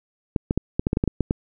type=clicks; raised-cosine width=3 ms; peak=-7 dBFS; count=11; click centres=0.362 / 0.509 / 0.576 / 0.795 / 0.869 / 0.931 / 0.971 / 1.039 / 1.077 / 1.207 / 1.309 s; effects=none